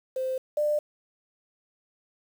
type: tone pair in turn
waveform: sine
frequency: 520 / 596.5 Hz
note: C5 / D5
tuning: -11 / +27 cents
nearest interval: major second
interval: 238 cents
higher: second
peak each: -26 / -22 dBFS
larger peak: second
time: 0.16-0.38 / 0.57-0.79 s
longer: neither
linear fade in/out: 5 ms
effects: 8-bit